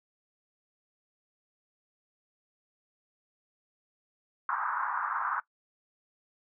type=band-pass noise; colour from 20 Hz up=pink; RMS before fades=-32 dBFS; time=4.49-5.4 s; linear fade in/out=2 ms; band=940 to 1500 Hz; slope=48 dB/octave; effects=noise-tail reverb RT60 0.1 s tail -19 dB re dry